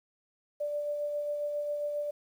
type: tone with tremolo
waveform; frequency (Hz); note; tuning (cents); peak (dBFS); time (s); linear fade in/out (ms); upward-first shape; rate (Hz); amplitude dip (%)
sine; 587.3; D5; 0; -29; 0.6-2.11; 10; sine; 7.4; 30
effects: 10-bit